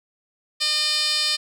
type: tone with band-pass filter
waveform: 10% pulse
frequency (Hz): 606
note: D#5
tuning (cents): -46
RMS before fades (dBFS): -22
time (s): 0.6-1.37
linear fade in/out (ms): 20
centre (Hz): 5100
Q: 5.4
effects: none